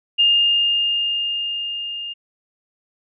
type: tone with level ramp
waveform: sine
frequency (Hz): 2821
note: F7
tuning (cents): +17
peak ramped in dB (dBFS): -11 to -27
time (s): 0.18-2.14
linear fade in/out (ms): 20
effects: none